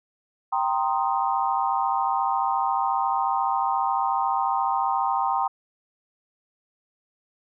sine chord, C minor seventh, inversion second, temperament equal, 784 / 932.3 / 1046.5 / 1244.5 Hz, G5 / Bb5 / C6 / Eb6, 0 / 0 / 0 / 0 cents, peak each -25 / -26 / -27 / -30 dBFS, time 0.52-5.48 s, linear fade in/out 10 ms, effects none

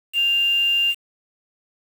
sine tone with quantisation, 2794 Hz, F7, in tune, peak -16 dBFS, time 0.13-0.95 s, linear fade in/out 50 ms, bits 6, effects none

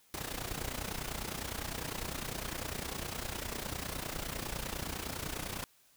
pink noise with amplitude modulation, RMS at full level -36 dBFS, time 0.14-5.64 s, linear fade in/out 0 ms, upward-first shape sine, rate 29.9 Hz, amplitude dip 75%, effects white hiss -66 dBFS RMS until 5.96 s

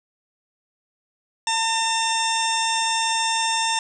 harmonic tone with a mistuned harmonic, 903 Hz, A5, 45 cents sharp, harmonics 1 / 2 / 3 / 4 / 6 / 7 / 8 / 9, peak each -23 / -30 / -29 / -27 / -29 / -35 / -34 / -31 dBFS, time 1.47-3.79 s, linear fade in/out 2 ms, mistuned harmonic 8, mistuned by +20 cents, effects 9-bit

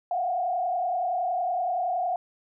sine tone with frequency modulation, 717 Hz, F5, 45 cents sharp, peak -24 dBFS, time 0.11-2.16 s, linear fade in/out 2 ms, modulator 30.7 Hz, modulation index 1.2, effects none

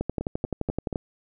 two click trains, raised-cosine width 2 ms, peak -16 / -13 dBFS, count 4 / 12, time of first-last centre 0.21-0.928 / 0.01-0.958 s, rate 4.18 / 11.6 Hz, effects none

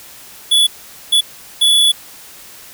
square tone bursts at uneven times, 3427 Hz, A7, 46 cents flat, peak -9 dBFS, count 3, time 0.51-0.67 / 1.12-1.21 / 1.61-1.92 s, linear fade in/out 10 ms, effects white hiss -38 dBFS RMS until 2.73 s

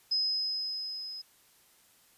sine tone with level ramp, 5070 Hz, D#8, 32 cents sharp, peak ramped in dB -25 to -39 dBFS, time 0.11-1.22 s, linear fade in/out 10 ms, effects white hiss -63 dBFS RMS until 2.17 s + resampled to 32000 Hz

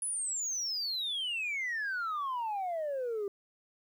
sine exponential sweep, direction down, 10440 to 391.5 Hz, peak -30 dBFS, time 0.02-3.28 s, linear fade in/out 2 ms, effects tanh soft clip ceiling -30 dBFS + 11-bit

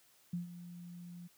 sine tone with ADSR envelope, 174.61 Hz, F3, in tune, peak -33 dBFS, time 0.33-1.28 s, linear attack 5 ms, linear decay 130 ms, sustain -13 dB, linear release 17 ms, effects white hiss -67 dBFS RMS until 1.37 s + high-pass 80 Hz 12 dB/octave

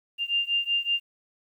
sine beating tone pair, 2794 / 2799.3 Hz, F7 / F7, 0 / +3 cents, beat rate 5.3 Hz, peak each -26 / -27 dBFS, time 0.18-1 s, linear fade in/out 50 ms, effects 10-bit

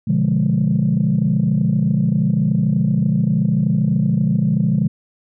sine chord, B diminished seventh, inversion none, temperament equal, 123.47 / 146.83 / 174.61 / 207.7 Hz, B2 / D3 / F3 / Ab3, 0 / 0 / 0 / 0 cents, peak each -21 / -18 / -18 / -18 dBFS, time 0.07-4.88 s, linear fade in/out 10 ms, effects tanh soft clip ceiling -7 dBFS

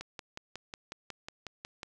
click train, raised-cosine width 0.2 ms, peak -23 dBFS, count 11, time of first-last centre 0.01-1.831 s, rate 5.49 Hz, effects none

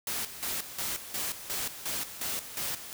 white noise with tremolo, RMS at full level -33 dBFS, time 0.07-2.93 s, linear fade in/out 2 ms, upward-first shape square, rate 2.8 Hz, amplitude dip 70%, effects none

